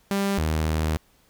sawtooth tone pair in turn, 198.1 / 78.47 Hz, G3 / D#2, +18 / +15 cents, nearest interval octave + major third, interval 1603 cents, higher first, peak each -18 dBFS, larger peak neither, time 0.11-0.38 / 0.38-0.97 s, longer second, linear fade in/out 0 ms, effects pink hiss -61 dBFS RMS until 1.29 s

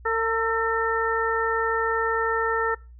harmonic tone with a mistuned harmonic, 453.2 Hz, A#4, 49 cents flat, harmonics 1 / 2 / 3 / 4, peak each -25 / -28 / -26 / -28 dBFS, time 0.05-2.75 s, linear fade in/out 10 ms, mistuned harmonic 3, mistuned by -31 cents, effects noise-tail reverb RT60 0.3 s tail -23 dB re dry + added 60 Hz sine -43 dBFS peak until 2.99 s

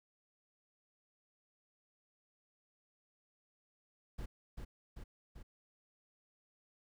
brown noise with echo, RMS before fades -42 dBFS, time 4.18-4.26 s, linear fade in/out 10 ms, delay 390 ms, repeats 3, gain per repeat -3 dB, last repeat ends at 5.43 s, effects none

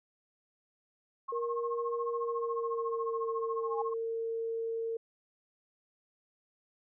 sine tone with tremolo, 1079 Hz, C#6, 47 cents flat, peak -33 dBFS, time 1.28-3.94 s, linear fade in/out 10 ms, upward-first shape sine, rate 14 Hz, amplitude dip 90%
sine tone with pitch glide, 470 to 455.3 Hz, A#4 to A#4, +14 to -41 cents, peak -32 dBFS, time 1.32-4.97 s, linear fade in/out 5 ms, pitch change -55 cents, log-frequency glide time 2.08-3.29 s
sine tone with exponential growth, 821 Hz, G#5, 20 cents flat, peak -31 dBFS, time 3.53-3.82 s, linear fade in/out 5 ms, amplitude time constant 63 ms
effects none

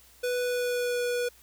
square tone with pitch glide, 493.7 to 486.9 Hz, B4 to B4, -1 to -25 cents, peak -27 dBFS, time 0.23-1.29 s, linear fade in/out 10 ms, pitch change -24 cents, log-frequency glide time 0.4-1.04 s, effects added 60 Hz sine -62 dBFS peak until 1.42 s + white hiss -57 dBFS RMS until 1.42 s

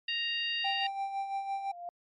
harmonic tone, 932.3 Hz, A#5, in tune, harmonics 2 / 3 / 4 / 5, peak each -37 / -32 / -39 / -41 dBFS, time 0.08-0.87 s, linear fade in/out 5 ms
triangle tone with tremolo, 786 Hz, G5, 4 cents sharp, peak -28 dBFS, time 0.64-1.72 s, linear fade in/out 10 ms, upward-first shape sine, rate 5.9 Hz, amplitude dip 55%
sine tone with exponential growth, 698 Hz, F5, 1 cent flat, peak -35 dBFS, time 1.33-1.89 s, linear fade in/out 1 ms, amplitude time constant 120 ms
effects MP3 48 kbps

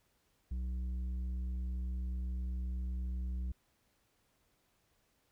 sine tone with tanh clipping, 62.3 Hz, B1, 16 cents sharp, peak -36 dBFS, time 0.51-3.52 s, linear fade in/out 5 ms, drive 7 dB, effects pink hiss -75 dBFS RMS until 5.31 s

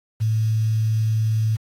sine tone with quantisation, 110 Hz, A2, in tune, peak -17 dBFS, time 0.2-1.57 s, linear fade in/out 20 ms, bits 7, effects AAC 48 kbps

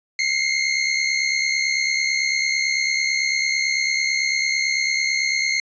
sawtooth tone pair together, 2093 / 2162 Hz, C7 / C#7, 0 / -44 cents, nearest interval minor second, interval 56 cents, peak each -18 / -18 dBFS, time 0.19-5.6 s, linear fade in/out 2 ms, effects resampled to 16000 Hz

